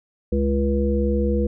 harmonic tone with a mistuned harmonic, 69.3 Hz, C#2, in tune, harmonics 1 / 3 / 5 / 7, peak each -21 / -23 / -27 / -24 dBFS, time 0.32-1.47 s, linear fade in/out 5 ms, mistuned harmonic 5, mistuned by -21 cents, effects none

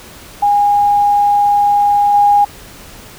sine tone with level steps, 818 Hz, G#5, 26 cents flat, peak -8 / -6 dBFS, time 0.42-2.45 s, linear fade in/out 10 ms, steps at 2.14 s, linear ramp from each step 2 ms, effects pink hiss -36 dBFS RMS until 3.18 s

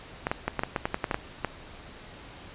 clicks, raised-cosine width 0.5 ms, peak -11 dBFS, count 12, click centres 0.269 / 0.315 / 0.48 / 0.593 / 0.635 / 0.762 / 0.855 / 0.944 / 1.042 / 1.112 / 1.144 / 1.447 s, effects pink hiss -46 dBFS RMS until 2.54 s + resampled to 8000 Hz

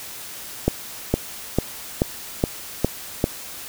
accelerating click train, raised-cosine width 2 ms, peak -3 dBFS, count 7, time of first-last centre 0.68-3.241 s, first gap 460 ms, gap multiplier 0.97, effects white hiss -36 dBFS RMS until 3.68 s

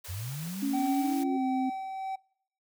white high-pass noise, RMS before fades -44 dBFS, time 0.04-1.24 s, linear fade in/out 10 ms, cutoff 400 Hz, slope 96 dB/octave
sine linear sweep, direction up, 81.9 to 373.8 Hz, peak -34 dBFS, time 0.08-1.38 s, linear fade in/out 20 ms
sine tone with pitch glide, 277.2 to 262.4 Hz, C#4 to C4, 0 to +5 cents, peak -27 dBFS, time 0.62-1.7 s, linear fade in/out 10 ms, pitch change -95 cents, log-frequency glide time 1.22-1.44 s
triangle tone with tremolo, 768 Hz, G5, 36 cents flat, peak -28 dBFS, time 0.73-2.16 s, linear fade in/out 10 ms, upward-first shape sine, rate 1.5 Hz, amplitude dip 40%
effects noise-tail reverb RT60 0.6 s tail -25 dB re dry

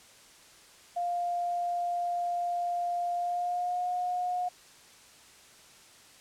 sine tone with pitch glide, 701 to 719.9 Hz, F5 to F#5, +6 to -48 cents, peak -28 dBFS, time 0.96-4.49 s, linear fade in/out 10 ms, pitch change +46 cents, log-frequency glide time 3.15-3.88 s, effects white hiss -55 dBFS RMS until 6.2 s + low-pass 9000 Hz 12 dB/octave

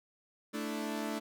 sawtooth chord, A suspended fourth, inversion none, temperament equal, 220 / 293.7 / 329.6 Hz, A3 / D4 / E4, 0 / 0 / 0 cents, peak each -34 / -35 / -39 dBFS, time 0.53-1.2 s, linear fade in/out 20 ms, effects none

